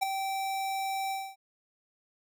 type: tone with ADSR envelope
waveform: square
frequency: 776 Hz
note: G5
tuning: 18 cents flat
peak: -23 dBFS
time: 0.01-1.36 s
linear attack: 20 ms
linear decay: 7 ms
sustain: -8 dB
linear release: 250 ms
effects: none